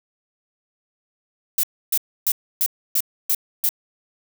violet noise bursts, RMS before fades -19 dBFS, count 7, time 1.58-3.691 s, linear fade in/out 2 ms, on 53 ms, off 290 ms, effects none

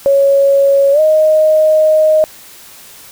sine tone with pitch glide, 554.4 to 622.3 Hz, C#5 to D#5, 0 to 0 cents, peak -6 dBFS, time 0.06-2.24 s, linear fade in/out 0 ms, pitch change +200 cents, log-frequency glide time 0.92-1 s, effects white hiss -37 dBFS RMS until 3.11 s

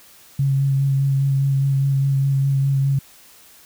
sine tone with vibrato, 137.1 Hz, C#3, 19 cents flat, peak -15 dBFS, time 0.39-2.99 s, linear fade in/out 5 ms, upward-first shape sine, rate 4.9 Hz, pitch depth 17 cents each way, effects white hiss -48 dBFS RMS until 3.65 s

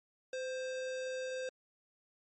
sine tone with sample-and-hold, 515 Hz, C5, 28 cents flat, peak -36 dBFS, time 0.33-1.49 s, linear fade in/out 2 ms, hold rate 2100 Hz, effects MP3 32 kbps

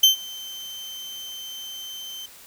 35% pulse tone with ADSR envelope, 3100 Hz, G7, 20 cents flat, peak -8 dBFS, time 0.03-2.26 s, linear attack 6 ms, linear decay 120 ms, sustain -24 dB, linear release 5 ms, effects white hiss -47 dBFS RMS until 2.46 s

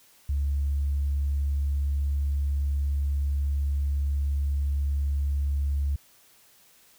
sine tone, 70.7 Hz, C#2, 35 cents sharp, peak -22 dBFS, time 0.29-5.96 s, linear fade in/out 5 ms, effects tanh soft clip ceiling -19 dBFS + white hiss -58 dBFS RMS until 6.98 s

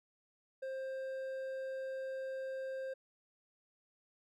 triangle tone with hard clipping, 529 Hz, C5, 19 cents sharp, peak -40 dBFS, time 0.62-2.94 s, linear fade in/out 10 ms, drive 9 dB, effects none

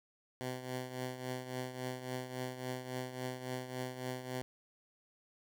10% pulse tone with tremolo, 127.4 Hz, C3, 46 cents flat, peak -28 dBFS, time 0.41-4.42 s, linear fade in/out 0 ms, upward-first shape triangle, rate 3.6 Hz, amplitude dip 70%, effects none

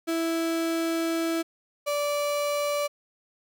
35% pulse tone pair in turn, 329.6 / 581.7 Hz, E4 / D5, 0 / -17 cents, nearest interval minor seventh, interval 983 cents, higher second, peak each -23 dBFS, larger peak neither, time 0.07-1.43 / 1.86-2.88 s, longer first, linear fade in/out 20 ms, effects none

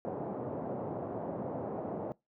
white band-pass noise, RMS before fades -38 dBFS, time 0.05-2.12 s, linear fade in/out 0 ms, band 110 to 710 Hz, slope 24 dB/octave, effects noise-tail reverb RT60 0.2 s tail -22 dB re dry

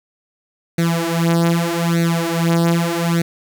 sawtooth tone with flanger, 168.2 Hz, E3, 35 cents sharp, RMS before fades -17 dBFS, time 0.78-3.22 s, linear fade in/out 5 ms, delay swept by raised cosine 0.48 to 6.18 ms, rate 0.82 Hz, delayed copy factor +0.9, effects 7-bit

